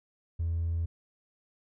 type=tone with hard clipping; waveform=sine; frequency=83.5 Hz; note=E2; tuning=23 cents sharp; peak=-28 dBFS; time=0.39-0.86 s; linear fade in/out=10 ms; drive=1 dB; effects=none